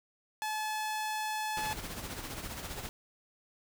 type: tone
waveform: sawtooth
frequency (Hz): 860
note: A5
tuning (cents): -40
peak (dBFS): -29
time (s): 0.42-1.73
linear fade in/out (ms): 0
type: noise with tremolo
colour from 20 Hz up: pink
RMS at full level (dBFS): -39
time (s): 1.57-2.89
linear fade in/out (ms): 0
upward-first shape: sine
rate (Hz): 15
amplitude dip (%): 50
effects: none